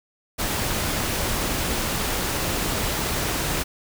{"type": "noise", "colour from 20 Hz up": "pink", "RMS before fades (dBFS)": -25, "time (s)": [0.38, 3.64], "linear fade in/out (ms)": 20, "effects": []}